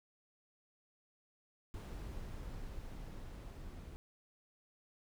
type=noise with level ramp; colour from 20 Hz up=brown; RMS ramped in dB=-44 to -49 dBFS; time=1.74-3.96 s; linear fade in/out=0 ms; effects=none